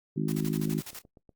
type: harmonic tone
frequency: 52.5 Hz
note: G#1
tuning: 19 cents sharp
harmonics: 3 / 4 / 5 / 6 / 7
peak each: -30 / -32 / -34 / -36 / -37 dBFS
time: 0.16-0.81 s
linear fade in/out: 10 ms
type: noise with tremolo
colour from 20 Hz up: white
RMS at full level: -41 dBFS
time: 0.28-1.02 s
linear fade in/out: 5 ms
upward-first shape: square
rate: 12 Hz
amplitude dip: 80%
type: click train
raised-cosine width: 2 ms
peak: -39 dBFS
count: 6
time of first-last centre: 0.69-1.292 s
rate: 8.3 Hz
effects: noise-tail reverb RT60 0.1 s tail -20 dB re dry + Opus 48 kbps